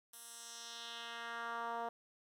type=tone with band-pass filter sweep; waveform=10% pulse; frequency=233.1 Hz; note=A#3; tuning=in tune; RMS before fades=-45 dBFS; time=0.13-1.89 s; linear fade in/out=5 ms; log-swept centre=12000 to 720 Hz; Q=1.6; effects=12-bit